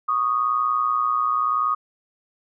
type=tone pair together; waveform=sine; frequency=1116 / 1236.7 Hz; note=C#6 / D#6; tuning=+11 / -11 cents; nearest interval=major second; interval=178 cents; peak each=-24 / -20 dBFS; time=0.08-1.75 s; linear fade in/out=10 ms; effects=none